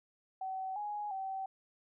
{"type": "tone with pitch steps", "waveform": "sine", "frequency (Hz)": [760, 832, 769], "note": ["F#5", "G#5", "G5"], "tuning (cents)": [46, 3, -33], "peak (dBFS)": -36, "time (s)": [0.41, 1.46], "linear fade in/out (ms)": 5, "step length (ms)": 350, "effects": []}